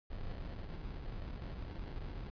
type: noise with sample-and-hold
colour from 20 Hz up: brown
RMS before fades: -43 dBFS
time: 0.1-2.3 s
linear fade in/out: 5 ms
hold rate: 1225 Hz
effects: resampled to 11025 Hz